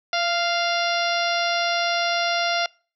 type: harmonic tone with a mistuned harmonic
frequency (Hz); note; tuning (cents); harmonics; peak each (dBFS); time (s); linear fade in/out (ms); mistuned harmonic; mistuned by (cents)
697; F5; -4; 1 / 2 / 3 / 4 / 5 / 6 / 7 / 8; -24 / -27 / -29 / -30 / -31 / -32 / -32 / -33; 0.13-2.66; 2; 1; -30
effects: noise-tail reverb RT60 0.4 s tail -26 dB re dry